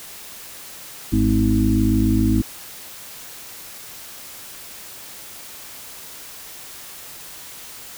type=harmonic tone with a mistuned harmonic; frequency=53.1 Hz; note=G#1; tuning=39 cents sharp; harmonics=1 / 2 / 4 / 5 / 6; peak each=-21 / -21 / -21 / -21 / -21 dBFS; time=1.12-2.42 s; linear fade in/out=10 ms; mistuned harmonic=5; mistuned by=-37 cents; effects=white hiss -38 dBFS RMS until 7.97 s